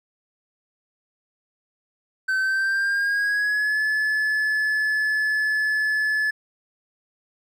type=tone with pitch glide; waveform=triangle; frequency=1535 to 1723 Hz; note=G6 to A6; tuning=-37 to -37 cents; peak=-18 dBFS; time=2.28-6.31 s; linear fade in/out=10 ms; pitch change=+200 cents; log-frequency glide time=2.39-3.8 s; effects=none